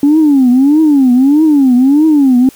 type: tone with vibrato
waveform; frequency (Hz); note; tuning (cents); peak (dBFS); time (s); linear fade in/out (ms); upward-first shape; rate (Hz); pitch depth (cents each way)
sine; 278.7; C#4; +9; -3; 0.03-2.49; 2; triangle; 1.6; 250
effects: tanh soft clip ceiling -1 dBFS + white hiss -40 dBFS RMS until 2.55 s